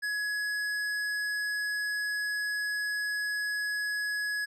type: tone with hard clipping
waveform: triangle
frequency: 1682 Hz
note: G#6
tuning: 22 cents sharp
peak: -31 dBFS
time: 0.02-4.46 s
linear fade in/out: 20 ms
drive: 15 dB
effects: none